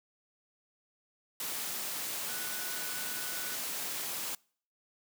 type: tone in noise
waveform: sine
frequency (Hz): 1480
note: F#6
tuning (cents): 0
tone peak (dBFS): -45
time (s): 2.29-3.55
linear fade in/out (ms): 2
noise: white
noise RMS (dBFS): -37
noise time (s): 1.4-4.35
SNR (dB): -11
effects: noise-tail reverb RT60 0.5 s tail -26 dB re dry + high-pass 150 Hz 12 dB/octave